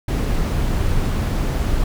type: noise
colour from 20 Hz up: brown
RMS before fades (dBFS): -19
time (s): 0.08-1.84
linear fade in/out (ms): 5
effects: none